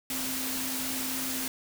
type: tone in noise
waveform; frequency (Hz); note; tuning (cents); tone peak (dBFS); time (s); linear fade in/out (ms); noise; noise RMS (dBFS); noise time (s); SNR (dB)
sine; 261; C4; -4; -37; 0.1-1.48; 2; white; -33; 0.1-1.48; -7
effects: none